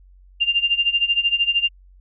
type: tone with tremolo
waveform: sine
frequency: 2794 Hz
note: F7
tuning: in tune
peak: -13 dBFS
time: 0.4-1.69 s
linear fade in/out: 20 ms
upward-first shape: sine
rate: 13 Hz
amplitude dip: 85%
effects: added 46 Hz sine -46 dBFS peak until 2 s